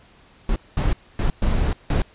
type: noise bursts at uneven times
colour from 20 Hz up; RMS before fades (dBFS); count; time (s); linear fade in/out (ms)
brown; -19; 5; 0.49-0.56 / 0.77-0.93 / 1.19-1.3 / 1.42-1.73 / 1.9-2.02; 2
effects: pink hiss -52 dBFS RMS until 2.14 s + resampled to 8000 Hz